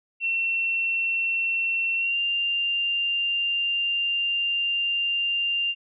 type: tone with pitch glide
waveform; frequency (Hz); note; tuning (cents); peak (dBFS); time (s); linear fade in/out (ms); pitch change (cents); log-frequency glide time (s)
sine; 2710 to 2791; E7 to F7; +47 to -2; -22; 0.2-5.75; 50; +51; 1.97-2.18
effects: none